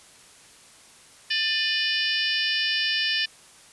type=harmonic tone with a mistuned harmonic; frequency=592 Hz; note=D5; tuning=14 cents sharp; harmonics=3 / 4 / 5 / 6 / 7 / 8 / 9; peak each=-28 / -30 / -27 / -33 / -36 / -31 / -31 dBFS; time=1.3-3.26 s; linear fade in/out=10 ms; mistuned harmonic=4; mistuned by=+67 cents; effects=white hiss -51 dBFS RMS until 3.72 s + resampled to 24000 Hz